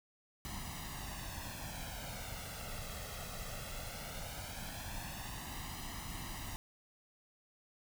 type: noise with flanger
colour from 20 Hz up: pink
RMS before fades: -44 dBFS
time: 0.45-6.56 s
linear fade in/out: 0 ms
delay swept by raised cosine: 1 to 1.53 ms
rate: 0.18 Hz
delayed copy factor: +0.7
effects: none